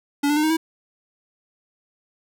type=tone with pitch steps; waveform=square; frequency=286 / 294.9 / 304.1 / 313.5 / 323.3 Hz; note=D4 / D4 / D#4 / D#4 / E4; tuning=-46 / +7 / -40 / +13 / -34 cents; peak=-18 dBFS; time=0.23-0.57 s; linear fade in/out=10 ms; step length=68 ms; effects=none